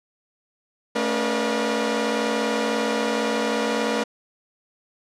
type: tone cluster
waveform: sawtooth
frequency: 220.4 / 277.6 / 481.4 / 599 / 703 Hz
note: A3 / C#4 / B4 / D5 / F5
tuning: +3 / +3 / -44 / +34 / +11 cents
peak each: -23 / -25 / -21 / -26 / -30 dBFS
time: 0.95-4.04 s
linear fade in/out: 10 ms
effects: low-pass 7000 Hz 12 dB/octave